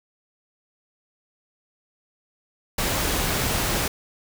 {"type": "noise", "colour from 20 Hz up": "pink", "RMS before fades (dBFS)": -24, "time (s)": [2.78, 3.88], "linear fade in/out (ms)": 5, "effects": []}